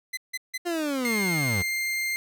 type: tone bursts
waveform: sawtooth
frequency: 2034 Hz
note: C7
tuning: 50 cents flat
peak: -25 dBFS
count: 3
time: 0.13-0.579 s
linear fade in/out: 10 ms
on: 43 ms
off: 160 ms
type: linear sweep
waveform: 30% pulse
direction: down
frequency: 355.2 to 84 Hz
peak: -23 dBFS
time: 0.65-1.63 s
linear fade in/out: 20 ms
type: tone with pitch glide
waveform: 40% pulse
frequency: 2120 to 2104 Hz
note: C7 to C7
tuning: +22 to +9 cents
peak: -25 dBFS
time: 1.05-2.16 s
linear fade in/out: 0 ms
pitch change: -13 cents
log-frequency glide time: 1.46-1.59 s
effects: none